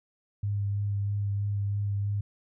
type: tone with vibrato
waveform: sine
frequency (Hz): 101.3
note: G#2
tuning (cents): -43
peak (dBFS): -26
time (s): 0.43-2.21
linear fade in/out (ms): 5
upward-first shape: sine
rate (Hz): 3.1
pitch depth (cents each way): 15
effects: none